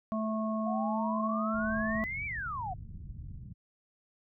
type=harmonic tone; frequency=218.7 Hz; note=A3; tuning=10 cents flat; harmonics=1 / 3 / 5; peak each=-31 / -36 / -38 dBFS; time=0.12-2.04 s; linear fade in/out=0 ms
type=exponential two-way sweep; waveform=sine; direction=up then down; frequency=698.5 to 2349 to 698.5 Hz; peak=-34 dBFS; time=0.66-2.74 s; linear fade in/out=10 ms; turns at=2.26 s
type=low-pass noise; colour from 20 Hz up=white; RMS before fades=-44 dBFS; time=1.53-3.54 s; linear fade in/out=20 ms; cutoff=140 Hz; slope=24 dB/octave
effects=none